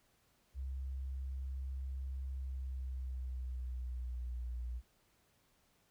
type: tone with pitch glide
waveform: sine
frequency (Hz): 66.2 to 60.36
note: C2 to B1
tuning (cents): +21 to -39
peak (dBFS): -38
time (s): 0.54-4.82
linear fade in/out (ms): 50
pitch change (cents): -160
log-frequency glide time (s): 2.31-4.5
effects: pink hiss -73 dBFS RMS until 5.9 s